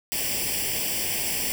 white noise with comb filter, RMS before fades -27 dBFS, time 0.12-1.52 s, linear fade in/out 0 ms, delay 0.38 ms, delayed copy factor +0.85, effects none

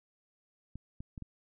clicks, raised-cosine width 5 ms, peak -30 dBFS, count 4, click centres 0.756 / 1.005 / 1.178 / 1.223 s, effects none

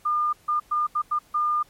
sine tone bursts at uneven times, 1208 Hz, D6, 48 cents sharp, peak -20 dBFS, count 6, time 0.05-0.33 / 0.48-0.6 / 0.71-0.87 / 0.95-1.02 / 1.11-1.19 / 1.34-1.63 s, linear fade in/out 10 ms, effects pink hiss -57 dBFS RMS until 1.69 s + MP3 64 kbps

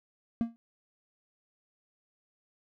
triangle tone with exponential decay, 231.3 Hz, A#3, 13 cents flat, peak -20 dBFS, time 0.41-0.56 s, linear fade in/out 0 ms, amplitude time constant 31 ms, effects none

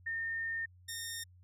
sine / 10% pulse tone pair in turn, 1822 / 1833.6 Hz, A#6 / A#6, -40 / -29 cents, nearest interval unison, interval 11 cents, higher second, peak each -34 / -30 dBFS, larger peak second, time 0.06-0.66 / 0.88-1.24 s, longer first, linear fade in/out 10 ms, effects added 90 Hz sine -57 dBFS peak until 1.43 s

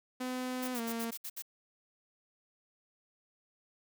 sawtooth tone with pitch glide, 253.7 to 230 Hz, B3 to A#3, +47 to -23 cents, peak -31 dBFS, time 0.2-1.11 s, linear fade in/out 10 ms, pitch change -170 cents, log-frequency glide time 0.73-0.8 s
blue noise bursts, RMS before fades -41 dBFS, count 7, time 0.62-1.423 s, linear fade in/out 10 ms, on 59 ms, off 65 ms
effects none

